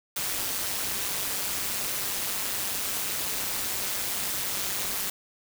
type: noise with amplitude modulation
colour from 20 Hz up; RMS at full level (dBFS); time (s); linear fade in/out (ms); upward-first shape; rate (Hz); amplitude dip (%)
white; -27; 0.16-5.1; 5; sine; 197; 70
effects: none